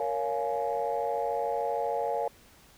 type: chord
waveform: sine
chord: Bb minor seventh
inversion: none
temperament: just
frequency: 466.2 / 559.4 / 699.2 / 839.1 Hz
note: Bb4 / Db5 / F5 / Ab5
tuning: 0 / +16 / +2 / +18 cents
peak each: -32 dBFS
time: 0-2.28 s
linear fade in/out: 2 ms
effects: tanh soft clip ceiling -19 dBFS + pink hiss -57 dBFS RMS until 2.77 s

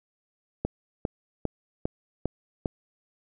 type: click train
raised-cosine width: 2 ms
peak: -13 dBFS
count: 6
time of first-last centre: 0.65-2.658 s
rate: 2.49 Hz
effects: none

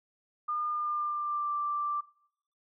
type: tone with pitch glide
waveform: sine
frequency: 1211 to 1175.8 Hz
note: D#6 to D6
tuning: -47 to +2 cents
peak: -29 dBFS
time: 0.48-2.01 s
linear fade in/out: 10 ms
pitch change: -51 cents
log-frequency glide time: 0.68-1.53 s
effects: noise-tail reverb RT60 0.7 s tail -22 dB re dry

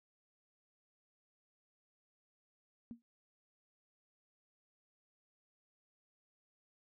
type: tone with exponential decay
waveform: sine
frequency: 234.3 Hz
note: A#3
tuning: 9 cents sharp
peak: -40 dBFS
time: 2.91-3.02 s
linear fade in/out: 0 ms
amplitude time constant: 22 ms
effects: none

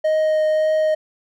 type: tone with vibrato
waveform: triangle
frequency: 622.3 Hz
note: D#5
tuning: in tune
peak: -13 dBFS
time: 0.04-0.95 s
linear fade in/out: 10 ms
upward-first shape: triangle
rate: 1.8 Hz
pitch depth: 9 cents each way
effects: none

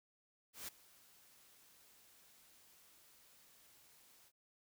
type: noise with ADSR envelope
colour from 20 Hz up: white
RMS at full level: -45 dBFS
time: 0.53-4.32 s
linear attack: 150 ms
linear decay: 12 ms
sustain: -21 dB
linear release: 51 ms
effects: none

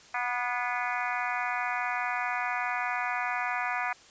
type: harmonic tone with a mistuned harmonic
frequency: 244.7 Hz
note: B3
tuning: 16 cents flat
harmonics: 3 / 4 / 5 / 6 / 7 / 8 / 9 / 10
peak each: -34 / -35 / -36 / -37 / -37 / -38 / -39 / -39 dBFS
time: 0.14-3.93 s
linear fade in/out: 5 ms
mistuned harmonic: 8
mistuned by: +47 cents
effects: white hiss -54 dBFS RMS until 4.1 s + resampled to 16000 Hz

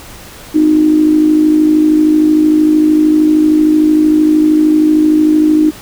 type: tone with amplitude modulation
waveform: sine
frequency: 307.7 Hz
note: D#4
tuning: 19 cents flat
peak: -3 dBFS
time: 0.54-5.71 s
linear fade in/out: 20 ms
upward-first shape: sine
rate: 53.1 Hz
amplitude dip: 55%
effects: pink hiss -33 dBFS RMS until 5.81 s

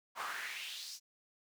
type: noise with high-pass filter sweep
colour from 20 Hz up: brown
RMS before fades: -43 dBFS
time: 0.15-1 s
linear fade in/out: 50 ms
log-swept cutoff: 1000 to 5900 Hz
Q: 3.1
effects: none

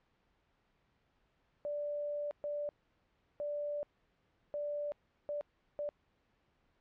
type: tone bursts at uneven times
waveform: sine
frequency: 586 Hz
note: D5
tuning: 4 cents flat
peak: -35 dBFS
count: 6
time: 1.65-2.31 / 2.44-2.69 / 3.4-3.83 / 4.54-4.92 / 5.29-5.41 / 5.79-5.89 s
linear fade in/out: 0 ms
effects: pink hiss -75 dBFS RMS until 6.8 s + low-pass 3000 Hz 12 dB/octave

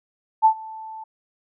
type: tone with ADSR envelope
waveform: sine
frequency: 880 Hz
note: A5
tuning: in tune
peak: -9 dBFS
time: 0.42-1.04 s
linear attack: 32 ms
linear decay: 84 ms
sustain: -24 dB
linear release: 8 ms
effects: none

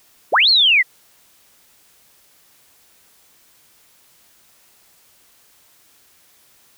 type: linear two-way sweep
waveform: sine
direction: up then down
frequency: 260.5 to 4414 to 1880 Hz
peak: -10 dBFS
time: 0.32-0.83 s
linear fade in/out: 20 ms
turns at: 0.49 s
effects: white hiss -54 dBFS RMS until 6.77 s

